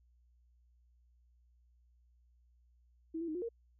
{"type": "tone with pitch steps", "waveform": "sine", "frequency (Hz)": [324.2, 336.4, 310.9, 356.7, 463.8], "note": ["E4", "E4", "D#4", "F4", "A#4"], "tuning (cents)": [-29, 35, -1, 37, -9], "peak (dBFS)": -36, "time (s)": [3.14, 3.49], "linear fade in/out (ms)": 10, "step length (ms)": 70, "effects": ["added 60 Hz sine -65 dBFS peak until 3.79 s"]}